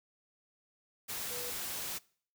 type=tone in noise; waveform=sine; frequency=488.7 Hz; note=B4; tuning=18 cents flat; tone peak=-44 dBFS; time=1.3-1.51 s; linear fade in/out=20 ms; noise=white; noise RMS=-39 dBFS; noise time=1.08-1.99 s; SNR=-8 dB; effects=noise-tail reverb RT60 0.5 s tail -23 dB re dry